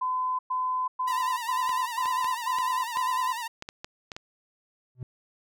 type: tone bursts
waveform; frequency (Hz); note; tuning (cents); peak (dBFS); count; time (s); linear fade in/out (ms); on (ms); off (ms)
sine; 1017; C6; -50; -25; 7; 0.01-3.33; 10; 380; 110
type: tone with vibrato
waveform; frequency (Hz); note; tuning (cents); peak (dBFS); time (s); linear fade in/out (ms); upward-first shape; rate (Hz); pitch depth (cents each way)
sawtooth; 937; A#5; +9; -28; 1.07-3.48; 10; sine; 10; 88
type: clicks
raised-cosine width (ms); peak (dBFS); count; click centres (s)
0.2; -20; 10; 1.693 / 2.057 / 2.245 / 2.586 / 2.971 / 3.624 / 3.689 / 3.845 / 4.118 / 4.165
type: tone with exponential growth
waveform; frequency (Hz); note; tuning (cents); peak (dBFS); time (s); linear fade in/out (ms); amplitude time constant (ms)
triangle; 125.8; B2; +32; -27; 4.95-5.03; 2; 17
effects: none